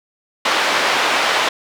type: band-pass noise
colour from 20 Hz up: pink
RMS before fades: -17 dBFS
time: 0.45-1.49 s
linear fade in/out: 5 ms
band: 650 to 3700 Hz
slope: 12 dB/octave
effects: none